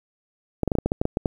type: clicks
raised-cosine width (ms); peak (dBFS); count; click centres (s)
2; -8; 11; 0.633 / 0.677 / 0.718 / 0.753 / 0.786 / 0.86 / 0.919 / 1.015 / 1.054 / 1.171 / 1.258
effects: 8-bit